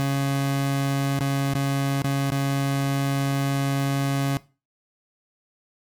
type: tone with dropouts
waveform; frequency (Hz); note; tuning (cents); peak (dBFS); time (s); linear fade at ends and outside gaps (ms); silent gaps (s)
30% pulse; 138.3; C#3; -4; -18; 0-4.37; 0; 1.192-1.208 / 1.535-1.551 / 2.019-2.043 / 2.302-2.32
effects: noise-tail reverb RT60 0.3 s tail -18 dB re dry + MP3 96 kbps